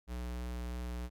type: tone with vibrato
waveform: square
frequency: 60.7 Hz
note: B1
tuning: 29 cents flat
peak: -38 dBFS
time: 0.07-1.1 s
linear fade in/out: 50 ms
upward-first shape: sine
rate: 3.1 Hz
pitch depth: 10 cents each way
effects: none